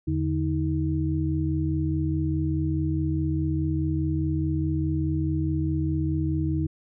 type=tone cluster; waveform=sine; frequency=82.6 / 147.4 / 316.6 Hz; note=E2 / D3 / D#4; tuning=+4 / +7 / +30 cents; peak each=-27 dBFS; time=0.07-6.67 s; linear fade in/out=10 ms; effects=none